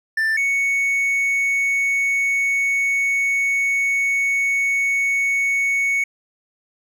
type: tone pair in turn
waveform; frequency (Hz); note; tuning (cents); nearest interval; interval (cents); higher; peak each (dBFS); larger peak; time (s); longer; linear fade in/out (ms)
triangle; 1776 / 2220; A6 / C#7; +16 / +2; major third; 386; second; -15; neither; 0.17-0.37 / 0.37-6.04; second; 5
effects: none